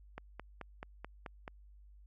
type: click train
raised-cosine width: 0.5 ms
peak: -28 dBFS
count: 7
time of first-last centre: 0.18-1.479 s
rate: 4.62 Hz
effects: added 50 Hz sine -55 dBFS peak until 2.06 s